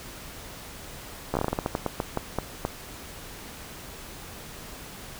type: slowing click train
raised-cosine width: 1 ms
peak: -11 dBFS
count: 16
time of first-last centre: 1.34-2.651 s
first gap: 13 ms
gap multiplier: 1.24
effects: pink hiss -42 dBFS RMS until 5.19 s